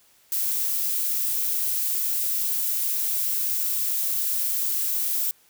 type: noise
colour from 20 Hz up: violet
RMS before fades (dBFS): -25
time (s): 0.32-5.31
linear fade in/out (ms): 0
effects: white hiss -59 dBFS RMS until 5.49 s